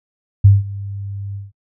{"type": "tone with ADSR envelope", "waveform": "sine", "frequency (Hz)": 99.6, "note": "G2", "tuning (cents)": 28, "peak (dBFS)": -3, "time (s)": [0.44, 1.52], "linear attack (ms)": 10, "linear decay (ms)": 180, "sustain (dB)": -21, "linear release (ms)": 170, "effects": ["noise-tail reverb RT60 0.1 s tail -24 dB re dry"]}